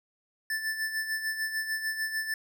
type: tone with tremolo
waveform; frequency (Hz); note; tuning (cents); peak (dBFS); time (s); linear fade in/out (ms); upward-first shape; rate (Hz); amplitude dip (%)
square; 1760; A6; 0; -28; 0.5-2.34; 2; sine; 6.7; 60
effects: none